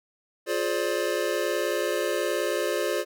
square chord, D half-diminished seventh, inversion first, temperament just, 352.4 / 422.9 / 528.6 / 587.3 Hz, F4 / Ab4 / C5 / D5, +16 / +31 / +18 / 0 cents, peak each -31 dBFS, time 0.46-3.05 s, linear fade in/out 50 ms, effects none

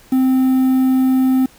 triangle tone with quantisation, 260.5 Hz, C4, 7 cents flat, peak -9 dBFS, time 0.12-1.46 s, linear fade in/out 5 ms, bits 6, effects pink hiss -47 dBFS RMS until 1.58 s

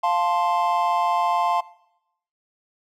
triangle chord, F major, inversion none, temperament equal, 698.5 / 880 / 1046.5 Hz, F5 / A5 / C6, 0 / 0 / 0 cents, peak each -21 dBFS, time 0.03-1.61 s, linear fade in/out 10 ms, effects noise-tail reverb RT60 0.8 s tail -20 dB re dry

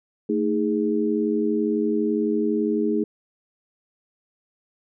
sine tone cluster, 222.8 / 314.8 / 412.7 Hz, A3 / D#4 / G#4, +22 / +20 / -11 cents, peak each -24 dBFS, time 0.29-3.04 s, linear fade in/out 5 ms, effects none

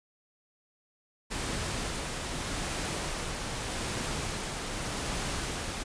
pink noise with tremolo, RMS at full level -33 dBFS, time 1.3-5.84 s, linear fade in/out 20 ms, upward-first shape sine, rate 0.83 Hz, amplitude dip 25%, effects resampled to 22050 Hz

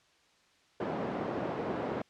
white band-pass noise, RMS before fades -35 dBFS, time 0.8-2.02 s, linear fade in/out 5 ms, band 170 to 590 Hz, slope 12 dB/octave, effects white hiss -66 dBFS RMS until 2.09 s + low-pass 5000 Hz 12 dB/octave

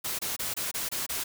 white noise bursts, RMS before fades -32 dBFS, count 7, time 0.04-1.24 s, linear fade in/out 10 ms, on 150 ms, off 25 ms, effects none

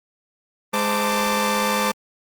sawtooth tone cluster, 208.3 / 517 / 890 / 1174 Hz, G#3 / C5 / A5 / D6, +5 / -21 / +20 / -1 cents, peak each -21 dBFS, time 0.73-1.92 s, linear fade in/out 10 ms, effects Opus 32 kbps

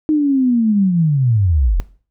sine linear sweep, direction down, 311.8 to 38.89 Hz, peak -11 dBFS, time 0.09-1.8 s, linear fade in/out 0 ms, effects noise-tail reverb RT60 0.4 s tail -18 dB re dry

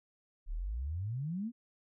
sine exponential sweep, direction up, 33.37 to 246.9 Hz, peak -34 dBFS, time 0.46-1.52 s, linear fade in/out 50 ms, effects none

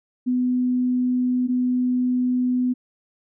sine tone pair in turn, 250.2 / 250.2 Hz, B3 / B3, +23 / +23 cents, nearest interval unison, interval 0 cents, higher neither, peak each -18 dBFS, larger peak neither, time 0.26-1.48 / 1.48-2.74 s, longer second, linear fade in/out 20 ms, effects none

